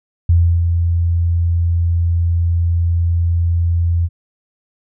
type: tone with ADSR envelope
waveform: sine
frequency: 85.1 Hz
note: F2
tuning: 44 cents flat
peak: -7 dBFS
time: 0.29-4.09 s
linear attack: 5 ms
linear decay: 320 ms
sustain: -5 dB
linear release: 44 ms
effects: none